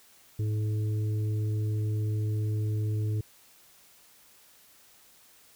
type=harmonic tone; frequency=106.9 Hz; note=A2; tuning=49 cents flat; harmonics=1 / 3 / 4; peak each=-26 / -41 / -43 dBFS; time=0.39-3.21 s; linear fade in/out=5 ms; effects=white hiss -58 dBFS RMS until 5.55 s